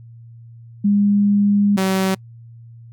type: tone pair in turn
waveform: sine / sawtooth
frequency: 203.4 / 190.16 Hz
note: G#3 / F#3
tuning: -36 / +48 cents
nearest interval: minor second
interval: 116 cents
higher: first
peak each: -12 dBFS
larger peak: neither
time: 0.84-1.77 / 1.77-2.15 s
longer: first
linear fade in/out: 10 ms
effects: noise-tail reverb RT60 0.1 s tail -26 dB re dry + added 116 Hz sine -38 dBFS peak until 2.92 s